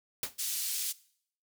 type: noise with exponential decay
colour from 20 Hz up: white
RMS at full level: -29 dBFS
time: 0.23-0.35 s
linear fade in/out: 2 ms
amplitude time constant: 25 ms
type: band-pass noise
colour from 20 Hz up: white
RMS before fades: -34 dBFS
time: 0.38-0.93 s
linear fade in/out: 20 ms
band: 3800 to 14000 Hz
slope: 12 dB/octave
effects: noise-tail reverb RT60 0.6 s tail -20 dB re dry